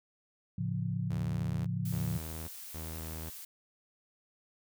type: chord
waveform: sine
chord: A augmented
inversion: none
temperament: equal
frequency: 110 / 138.59 / 174.61 Hz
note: A2 / C#3 / E#3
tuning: 0 / 0 / 0 cents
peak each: -35 / -36 / -35 dBFS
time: 0.58-2.18 s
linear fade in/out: 5 ms
type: tone bursts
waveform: sawtooth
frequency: 79.9 Hz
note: D#2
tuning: 47 cents sharp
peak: -36 dBFS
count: 3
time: 1.1-3.3 s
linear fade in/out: 10 ms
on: 560 ms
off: 260 ms
type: noise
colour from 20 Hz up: blue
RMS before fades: -46 dBFS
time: 1.85-3.45 s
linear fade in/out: 5 ms
effects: none